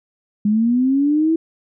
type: linear sweep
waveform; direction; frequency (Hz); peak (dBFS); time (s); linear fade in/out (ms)
sine; up; 203.8 to 329.6; -13; 0.45-1.36; 5
effects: none